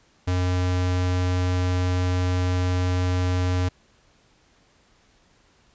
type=tone; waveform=square; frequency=90.6 Hz; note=F#2; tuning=36 cents flat; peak=-21 dBFS; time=0.27-3.69 s; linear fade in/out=10 ms; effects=pink hiss -60 dBFS RMS until 5.74 s + resampled to 16000 Hz